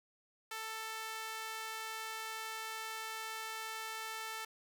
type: tone with high-pass filter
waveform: sawtooth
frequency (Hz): 442.3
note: A4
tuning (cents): +9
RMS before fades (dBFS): -43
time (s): 0.51-4.45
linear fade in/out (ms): 5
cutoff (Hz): 1200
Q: 1
effects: none